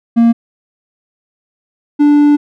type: tone pair in turn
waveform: triangle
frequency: 232.3 / 292.7 Hz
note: A#3 / D4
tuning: -6 / -6 cents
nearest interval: major third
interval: 400 cents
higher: second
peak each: -3 dBFS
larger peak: neither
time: 0.16-0.33 / 1.99-2.37 s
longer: second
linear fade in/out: 20 ms
effects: none